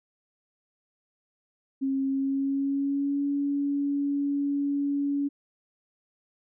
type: tone with pitch glide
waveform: sine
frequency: 270.1 to 283.2 Hz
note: C#4 to C#4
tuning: -45 to +37 cents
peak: -24 dBFS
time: 1.81-5.29 s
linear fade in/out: 20 ms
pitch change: +82 cents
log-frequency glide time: 2.1-3.24 s
effects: none